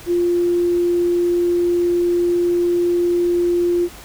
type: tone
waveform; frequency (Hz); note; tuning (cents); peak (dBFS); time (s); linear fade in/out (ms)
sine; 349.2; F4; 0; -14; 0.06-3.89; 50
effects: added 50 Hz sine -47 dBFS peak until 4.04 s + pink hiss -39 dBFS RMS until 4.04 s